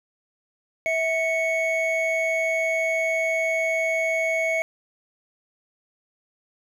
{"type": "tone pair together", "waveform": "triangle", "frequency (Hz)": [651.4, 2217], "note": ["E5", "C#7"], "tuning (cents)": [-21, 0], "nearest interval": "octave + major sixth", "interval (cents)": 2121, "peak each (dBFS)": -22, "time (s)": [0.86, 4.62], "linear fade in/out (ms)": 0, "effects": []}